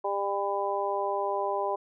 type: harmonic tone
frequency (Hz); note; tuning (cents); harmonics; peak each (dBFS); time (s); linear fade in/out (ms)
199.7; G3; +32; 2 / 3 / 4 / 5; -32 / -32 / -32 / -32; 0.04-1.76; 10
effects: none